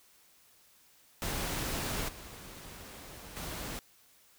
pink noise with level steps, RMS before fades -35 / -48 / -40 dBFS, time 1.22-3.79 s, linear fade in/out 0 ms, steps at 2.08 / 3.36 s, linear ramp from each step 10 ms, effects white hiss -63 dBFS RMS until 4.38 s

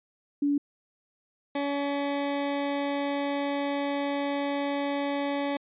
sine / 20% pulse tone pair in turn, 286.7 / 283.2 Hz, D4 / C#4, -42 / +37 cents, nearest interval unison, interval 21 cents, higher first, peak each -22 dBFS, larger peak neither, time 0.42-0.58 / 1.55-5.57 s, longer second, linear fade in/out 5 ms, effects resampled to 8000 Hz

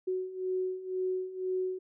sine beating tone pair, 370 / 372 Hz, F#4 / F#4, 0 / +9 cents, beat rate 2 Hz, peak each -36 / -32 dBFS, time 0.07-1.79 s, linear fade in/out 10 ms, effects none

